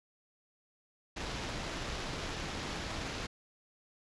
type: noise with sample-and-hold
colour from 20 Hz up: pink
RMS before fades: -39 dBFS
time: 1.16-3.27 s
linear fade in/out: 10 ms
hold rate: 8820 Hz
effects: resampled to 22050 Hz